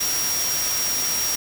sine tone in noise, 5630 Hz, F8, 13 cents sharp, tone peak -23 dBFS, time 0-1.36 s, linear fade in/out 10 ms, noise white, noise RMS -26 dBFS, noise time 0-1.36 s, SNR 0 dB, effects none

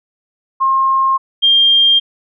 sine tone pair in turn, 1068 / 3200 Hz, C6 / G7, +35 / +35 cents, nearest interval octave + perfect fifth, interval 1900 cents, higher second, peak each -10 / -7 dBFS, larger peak second, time 0.6-1.18 / 1.42-2 s, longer neither, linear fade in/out 20 ms, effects none

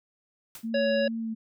white noise with exponential decay, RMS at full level -39 dBFS, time 0.55-0.7 s, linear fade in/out 2 ms, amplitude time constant 32 ms
sine tone with vibrato, 224.7 Hz, A3, 37 cents sharp, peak -29 dBFS, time 0.63-1.35 s, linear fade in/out 20 ms, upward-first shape sine, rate 2.4 Hz, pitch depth 22 cents each way
harmonic tone, 559 Hz, C#5, 14 cents sharp, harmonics 1 / 3 / 5 / 7 / 9, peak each -23 / -33 / -37 / -40 / -42 dBFS, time 0.74-1.08 s, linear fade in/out 5 ms
effects none

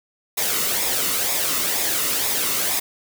white noise with flanger, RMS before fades -22 dBFS, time 0.37-2.8 s, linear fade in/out 10 ms, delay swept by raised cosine 0.67 to 1.26 ms, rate 2.1 Hz, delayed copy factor -0.5, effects none

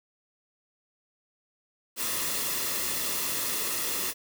white noise with comb filter, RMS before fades -30 dBFS, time 1.96-4.14 s, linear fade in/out 50 ms, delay 1.3 ms, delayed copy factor -0.5, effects none

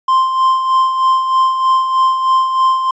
triangle tone with tremolo, 1046.5 Hz, C6, in tune, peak -6 dBFS, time 0.08-2.91 s, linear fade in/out 5 ms, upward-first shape sine, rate 3.2 Hz, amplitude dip 55%, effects resampled to 16000 Hz

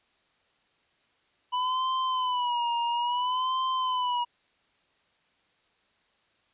square tone with vibrato, 989 Hz, B5, 2 cents sharp, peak -26 dBFS, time 1.52-4.25 s, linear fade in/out 20 ms, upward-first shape sine, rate 0.59 Hz, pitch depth 85 cents each way, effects white hiss -68 dBFS RMS until 6.53 s + resampled to 8000 Hz

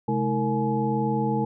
sine tone cluster, 132.7 / 213.8 / 321.9 / 460 / 847 Hz, C3 / A3 / E4 / A#4 / G#5, +25 / -49 / -41 / -23 / +34 cents, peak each -28 / -26 / -31 / -29 / -28 dBFS, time 0.08-1.45 s, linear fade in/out 5 ms, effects none

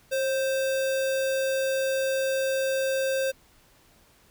sine tone with sample-and-hold, 535 Hz, C5, 38 cents sharp, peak -23 dBFS, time 0.11-3.32 s, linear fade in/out 20 ms, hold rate 2100 Hz, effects pink hiss -59 dBFS RMS until 4.3 s

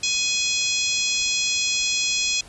harmonic tone with a mistuned harmonic, 837 Hz, G#5, 13 cents sharp, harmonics 3 / 4 / 5 / 6 / 7 / 8 / 9, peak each -26 / -27 / -28 / -29 / -29 / -30 / -31 dBFS, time 0.03-2.41 s, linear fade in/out 5 ms, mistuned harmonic 6, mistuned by +19 cents, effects pink hiss -46 dBFS RMS until 2.48 s + resampled to 24000 Hz

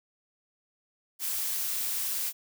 blue noise with amplitude modulation, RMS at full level -30 dBFS, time 1.19-2.33 s, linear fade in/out 50 ms, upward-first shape sine, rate 197 Hz, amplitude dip 25%, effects none

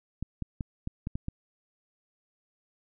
clicks, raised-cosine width 5 ms, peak -20 dBFS, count 7, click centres 0.226 / 0.423 / 0.608 / 0.874 / 1.071 / 1.155 / 1.284 s, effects none

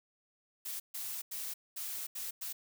blue noise bursts at uneven times, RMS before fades -40 dBFS, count 6, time 0.65-0.8 / 0.94-1.22 / 1.31-1.54 / 1.76-2.07 / 2.15-2.31 / 2.41-2.53 s, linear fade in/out 10 ms, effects none

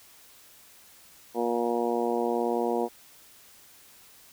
harmonic tone, 118.6 Hz, A#2, 30 cents sharp, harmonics 2 / 3 / 4 / 5 / 6 / 7 / 8, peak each -32 / -30 / -29 / -37 / -32 / -37 / -36 dBFS, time 1.34-2.89 s, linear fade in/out 50 ms, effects white hiss -54 dBFS RMS until 4.32 s

